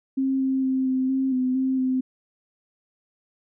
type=tone with pitch steps; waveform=sine; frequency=267 / 265 / 262.3 / 260 / 265.5 / 255.3 / 262.6 / 258.4 Hz; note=C4 / C4 / C4 / C4 / C4 / C4 / C4 / C4; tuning=+35 / +22 / +4 / -11 / +25 / -42 / +6 / -21 cents; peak=-20 dBFS; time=0.17-2.01 s; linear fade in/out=10 ms; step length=230 ms; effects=none